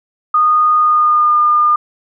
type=tone with pitch glide; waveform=sine; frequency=1231 to 1209.9 Hz; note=D#6 to D#6; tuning=-19 to -49 cents; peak=-8 dBFS; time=0.34-1.76 s; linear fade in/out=5 ms; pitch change=-30 cents; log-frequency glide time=0.78-1.37 s; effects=none